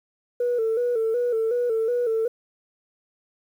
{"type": "tone with vibrato", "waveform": "sine", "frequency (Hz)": 466.2, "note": "A#4", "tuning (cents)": 0, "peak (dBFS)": -19, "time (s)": [0.4, 2.28], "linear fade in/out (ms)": 5, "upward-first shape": "square", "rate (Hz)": 2.7, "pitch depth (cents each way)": 73, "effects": ["tanh soft clip ceiling -17 dBFS", "9-bit"]}